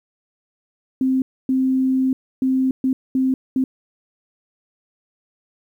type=tone bursts at uneven times; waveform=sine; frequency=261.6 Hz; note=C4; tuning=in tune; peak=-15 dBFS; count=6; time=1.01-1.22 / 1.49-2.13 / 2.42-2.71 / 2.84-2.93 / 3.15-3.34 / 3.56-3.64 s; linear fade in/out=2 ms; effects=9-bit